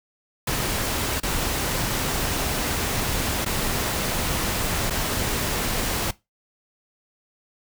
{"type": "noise with dropouts", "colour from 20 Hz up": "pink", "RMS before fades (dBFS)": -25, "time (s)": [0.47, 6.11], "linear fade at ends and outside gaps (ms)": 5, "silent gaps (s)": [[1.201, 1.231], [3.448, 3.46], [4.899, 4.905]], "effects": ["noise-tail reverb RT60 0.2 s tail -19 dB re dry"]}